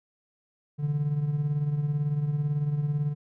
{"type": "tone with tremolo", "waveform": "triangle", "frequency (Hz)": 146.83, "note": "D3", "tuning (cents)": 0, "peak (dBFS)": -18, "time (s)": [0.78, 3.15], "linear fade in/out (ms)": 50, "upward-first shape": "triangle", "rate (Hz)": 18, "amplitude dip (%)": 75, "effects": ["tanh soft clip ceiling -18 dBFS"]}